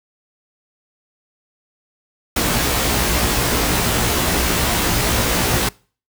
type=noise with comb filter; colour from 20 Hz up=pink; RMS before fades=-18 dBFS; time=2.36-5.69 s; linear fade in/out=5 ms; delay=17 ms; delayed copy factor=+0.85; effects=noise-tail reverb RT60 0.4 s tail -24 dB re dry